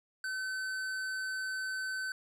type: tone with hard clipping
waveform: sine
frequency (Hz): 1526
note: G6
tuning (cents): -47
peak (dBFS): -36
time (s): 0.24-2.12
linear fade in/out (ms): 2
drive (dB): 12
effects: none